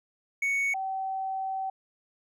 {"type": "tone pair in turn", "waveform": ["triangle", "sine"], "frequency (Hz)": [2223, 767.1], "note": ["C#7", "G5"], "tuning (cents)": [4, -38], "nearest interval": "octave + tritone", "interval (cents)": 1842, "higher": "first", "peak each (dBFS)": [-23, -29], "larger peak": "first", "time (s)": [[0.42, 0.74], [0.74, 1.7]], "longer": "second", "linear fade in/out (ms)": 5, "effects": []}